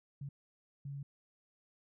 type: tone bursts at uneven times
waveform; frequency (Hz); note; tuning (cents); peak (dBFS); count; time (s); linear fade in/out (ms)
sine; 140.2; C#3; +20; -40; 2; 0.21-0.29 / 0.85-1.03; 5
effects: none